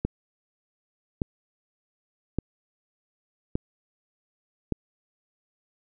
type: click train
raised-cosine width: 3 ms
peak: -12 dBFS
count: 5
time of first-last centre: 0.05-4.723 s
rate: 0.856 Hz
effects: none